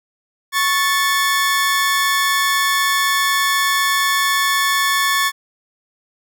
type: tone pair together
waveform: sawtooth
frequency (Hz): 1103.7 / 1752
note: C#6 / A6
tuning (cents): -8 / -8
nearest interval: minor sixth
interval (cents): 800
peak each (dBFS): -14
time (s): 0.52-5.32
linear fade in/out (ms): 50
effects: none